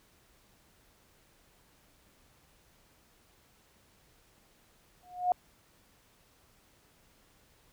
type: tone with exponential growth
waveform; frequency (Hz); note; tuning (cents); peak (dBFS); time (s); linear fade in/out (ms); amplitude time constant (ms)
sine; 721; F#5; -45; -20; 5.03-5.32; 1; 63
effects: pink hiss -65 dBFS RMS until 7.72 s

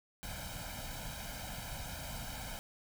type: noise with comb filter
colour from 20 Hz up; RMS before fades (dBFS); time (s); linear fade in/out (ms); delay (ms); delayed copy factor
pink; -43; 0.23-2.59; 0; 1.3; +1
effects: none

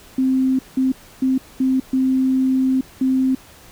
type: tone bursts at uneven times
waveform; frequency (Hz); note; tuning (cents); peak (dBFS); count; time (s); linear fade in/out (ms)
sine; 261.6; C4; 0; -14; 6; 0.18-0.59 / 0.77-0.92 / 1.22-1.38 / 1.6-1.8 / 1.93-2.81 / 3.01-3.35; 5
effects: pink hiss -45 dBFS RMS until 3.71 s

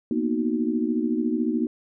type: chord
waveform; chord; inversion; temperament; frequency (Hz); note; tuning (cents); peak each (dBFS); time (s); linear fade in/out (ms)
sine; B major seventh; third; equal; 233.1 / 246.9 / 311.1 / 370; A#3 / B3 / D#4 / F#4; 0 / 0 / 0 / 0; -26 / -27 / -26 / -31; 0.11-1.67; 2
effects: none

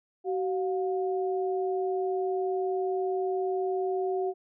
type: tone pair together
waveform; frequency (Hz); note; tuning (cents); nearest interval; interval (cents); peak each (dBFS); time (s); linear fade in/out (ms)
sine; 378.4 / 713; F#4 / F5; +39 / +36; major seventh; 1097; -27 / -33; 0.24-4.34; 50
effects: none

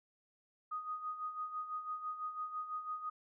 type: tone with tremolo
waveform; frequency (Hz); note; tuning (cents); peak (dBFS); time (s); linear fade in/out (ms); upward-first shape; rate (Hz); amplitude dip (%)
sine; 1244.5; D#6; 0; -36; 0.71-3.1; 10; sine; 6; 65
effects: none

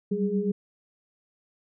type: tone cluster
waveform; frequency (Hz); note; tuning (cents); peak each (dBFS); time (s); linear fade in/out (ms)
sine; 191 / 198.7 / 413.7; G3 / G3 / G#4; -45 / +24 / -7; -28; 0.11-0.52; 10
effects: none

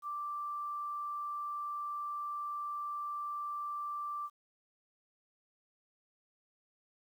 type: tone with quantisation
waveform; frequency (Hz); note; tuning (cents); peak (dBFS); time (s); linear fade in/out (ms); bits
sine; 1174.7; D6; 0; -36; 0.02-4.3; 50; 11
effects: none

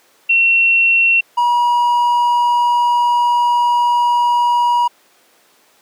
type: tone pair in turn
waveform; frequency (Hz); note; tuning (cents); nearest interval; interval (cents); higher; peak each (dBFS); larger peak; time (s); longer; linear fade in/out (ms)
sine / triangle; 2720 / 961.7; F7 / B5; -46 / -46; octave + tritone; 1800; first; -9; neither; 0.29-1.21 / 1.37-4.88; second; 10
effects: pink hiss -52 dBFS RMS until 5.81 s + high-pass 400 Hz 12 dB/octave

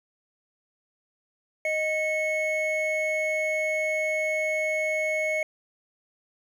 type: tone pair together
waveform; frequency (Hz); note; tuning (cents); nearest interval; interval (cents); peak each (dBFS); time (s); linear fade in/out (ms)
triangle; 622.3 / 2198; D#5 / C#7; 0 / -15; octave + minor seventh; 2185; -25 / -25; 1.65-5.43; 2
effects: 10-bit

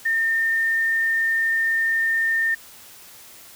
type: tone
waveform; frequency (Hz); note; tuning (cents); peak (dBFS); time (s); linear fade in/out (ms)
sine; 1814; A#6; -48; -18; 0.05-2.55; 10
effects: white hiss -45 dBFS RMS until 3.55 s

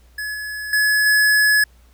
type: tone with level steps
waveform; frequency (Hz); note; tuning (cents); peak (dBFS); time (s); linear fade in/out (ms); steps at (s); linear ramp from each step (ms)
square; 1700; G#6; +40; -25 / -27 / -15 / -13; 0.18-1.64; 5; 0.34 / 0.73 / 1.06; 2
effects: added 60 Hz sine -48 dBFS peak until 1.93 s + pink hiss -58 dBFS RMS until 1.93 s

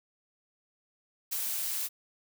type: noise with ADSR envelope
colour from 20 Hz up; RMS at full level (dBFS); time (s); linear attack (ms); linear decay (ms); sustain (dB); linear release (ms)
blue; -30; 1.31-1.89; 21; 4; -3; 36
effects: none

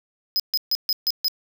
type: tone bursts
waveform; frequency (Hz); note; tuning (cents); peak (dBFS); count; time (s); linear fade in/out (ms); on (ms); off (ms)
square; 5050; D#8; +25; -19; 6; 0.36-1.282; 0; 37; 140
effects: none

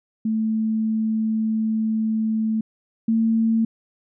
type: tone pair in turn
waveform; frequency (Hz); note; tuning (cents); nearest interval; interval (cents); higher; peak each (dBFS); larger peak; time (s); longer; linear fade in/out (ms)
sine; 220 / 225.1; A3 / A3; 0 / +40; unison; 40; second; -19 / -16; second; 0.25-2.61 / 3.08-3.65; first; 5
effects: none

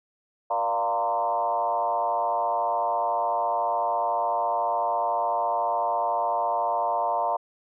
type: tone with frequency modulation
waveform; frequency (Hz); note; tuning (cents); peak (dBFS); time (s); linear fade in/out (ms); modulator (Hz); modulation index
sine; 809; G#5; -46; -22; 0.5-7.37; 10; 110; 2.1
effects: none

